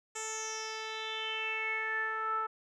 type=tone with low-pass filter sweep; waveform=10% pulse; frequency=440 Hz; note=A4; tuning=in tune; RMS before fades=-36 dBFS; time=0.15-2.47 s; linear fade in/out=10 ms; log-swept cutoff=7800 to 1200 Hz; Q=6.5; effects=none